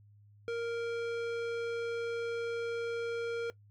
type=tone with low-pass filter; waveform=square; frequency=466.2 Hz; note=A#4; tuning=in tune; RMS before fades=-35 dBFS; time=0.48-3.5 s; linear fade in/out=0 ms; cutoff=3700 Hz; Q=0.54; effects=noise-tail reverb RT60 0.1 s tail -19 dB re dry + added 103 Hz sine -57 dBFS peak until 3.7 s